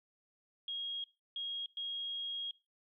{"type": "tone bursts at uneven times", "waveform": "sine", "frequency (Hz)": 3274, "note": "G#7", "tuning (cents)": -25, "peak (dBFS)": -37, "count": 3, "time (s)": [[0.68, 1.04], [1.36, 1.66], [1.77, 2.51]], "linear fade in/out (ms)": 2, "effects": ["noise-tail reverb RT60 0.3 s tail -21 dB re dry"]}